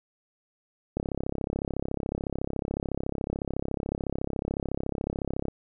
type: click train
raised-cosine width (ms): 2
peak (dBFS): -16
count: 154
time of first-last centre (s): 0.97-5.483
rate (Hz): 33.9
effects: none